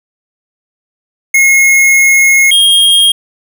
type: tone pair in turn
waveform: square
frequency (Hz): 2163 / 3241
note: C#7 / G#7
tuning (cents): -43 / -43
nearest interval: perfect fifth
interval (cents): 700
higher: second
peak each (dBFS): -5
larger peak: neither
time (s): 1.34-2.51 / 2.51-3.12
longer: first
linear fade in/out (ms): 5
effects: none